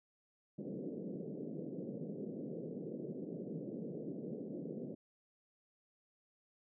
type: band-pass noise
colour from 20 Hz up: pink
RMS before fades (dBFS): -44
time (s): 0.58-4.95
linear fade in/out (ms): 10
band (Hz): 150 to 520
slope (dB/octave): 48
effects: none